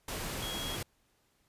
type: tone in noise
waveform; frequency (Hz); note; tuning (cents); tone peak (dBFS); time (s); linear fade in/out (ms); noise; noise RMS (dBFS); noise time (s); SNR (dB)
sine; 3300; G#7; -12; -39; 0.42-0.76; 5; pink; -38; 0.08-0.83; -4
effects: pink hiss -72 dBFS RMS until 1.48 s + resampled to 32000 Hz